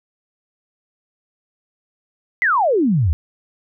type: exponential sweep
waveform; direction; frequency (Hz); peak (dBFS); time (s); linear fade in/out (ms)
sine; down; 2093 to 70.6; -13; 2.42-3.13; 0
effects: none